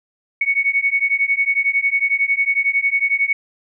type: beating tone pair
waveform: sine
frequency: 2217 / 2228 Hz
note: C#7 / C#7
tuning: 0 / +8 cents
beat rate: 11 Hz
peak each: -18 dBFS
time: 0.41-3.33 s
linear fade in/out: 5 ms
effects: none